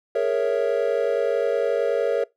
triangle chord, A# half-diminished seventh, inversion third, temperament equal, 415.3 / 466.2 / 554.4 / 659.3 Hz, G#4 / A#4 / C#5 / E5, 0 / 0 / 0 / 0 cents, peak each -25 / -21 / -22 / -26 dBFS, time 0.15-2.24 s, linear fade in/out 5 ms, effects noise-tail reverb RT60 0.2 s tail -24 dB re dry

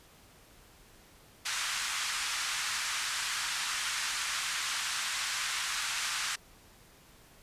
pink band-pass noise, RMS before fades -34 dBFS, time 1.45-6.36 s, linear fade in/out 10 ms, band 1200 to 9000 Hz, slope 24 dB/octave, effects pink hiss -58 dBFS RMS until 7.42 s + resampled to 32000 Hz

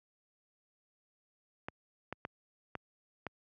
clicks, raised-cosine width 0.5 ms, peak -23 dBFS, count 5, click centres 1.685 / 2.126 / 2.251 / 2.753 / 3.267 s, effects high-pass 80 Hz 12 dB/octave

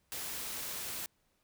white noise, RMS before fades -40 dBFS, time 0.12-1.06 s, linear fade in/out 0 ms, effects pink hiss -75 dBFS RMS until 1.43 s

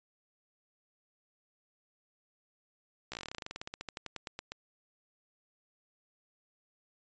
slowing click train, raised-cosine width 0.2 ms, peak -22 dBFS, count 27, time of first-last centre 3.12-4.52 s, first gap 15 ms, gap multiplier 1.09, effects resampled to 16000 Hz

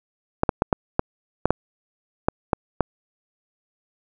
clicks, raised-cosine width 1 ms, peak -3 dBFS, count 10, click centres 0.434 / 0.492 / 0.621 / 0.728 / 0.994 / 1.456 / 1.506 / 2.285 / 2.532 / 2.807 s, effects none

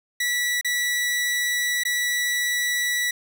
sawtooth tone with dropouts, 1951 Hz, B6, 22 cents flat, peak -18 dBFS, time 0.2-3.11 s, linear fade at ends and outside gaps 5 ms, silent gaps 0.612-0.646 / 1.836-1.851 s, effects none

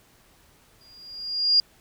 sine tone with exponential growth, 4828 Hz, D8, 47 cents sharp, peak -13 dBFS, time 0.81-1.6 s, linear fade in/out 1 ms, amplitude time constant 170 ms, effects pink hiss -58 dBFS RMS until 1.8 s

